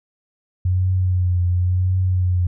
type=tone with vibrato; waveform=sine; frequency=90.8 Hz; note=F#2; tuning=32 cents flat; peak=-15 dBFS; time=0.65-2.47 s; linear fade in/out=5 ms; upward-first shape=triangle; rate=0.94 Hz; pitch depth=45 cents each way; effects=none